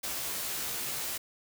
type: noise with comb filter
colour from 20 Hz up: white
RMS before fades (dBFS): -35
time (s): 0.03-1.18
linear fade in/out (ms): 10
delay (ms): 15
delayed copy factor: +0.9
effects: none